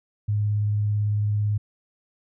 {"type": "tone with vibrato", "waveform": "sine", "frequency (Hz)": 104.4, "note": "G#2", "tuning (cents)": 10, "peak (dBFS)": -20, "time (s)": [0.28, 1.58], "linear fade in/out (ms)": 10, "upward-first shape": "square", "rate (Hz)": 18, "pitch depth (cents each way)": 10, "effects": []}